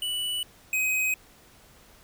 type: tone pair in turn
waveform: square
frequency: 2960 / 2522 Hz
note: F#7 / D#7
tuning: 0 / +23 cents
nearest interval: minor third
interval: 277 cents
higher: first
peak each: -28 / -24 dBFS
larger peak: second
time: 0.02-0.43 / 0.73-1.14 s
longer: neither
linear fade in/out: 2 ms
effects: pink hiss -55 dBFS RMS until 2.03 s